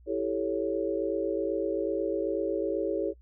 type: chord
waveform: sine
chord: A dominant seventh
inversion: second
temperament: equal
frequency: 329.6 / 392 / 440 / 554.4 Hz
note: E4 / G4 / A4 / C#5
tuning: 0 / 0 / 0 / 0 cents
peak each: -32 dBFS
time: 0.06-3.14 s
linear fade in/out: 50 ms
effects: noise-tail reverb RT60 0.1 s tail -22 dB re dry + added 60 Hz sine -52 dBFS peak until 3.21 s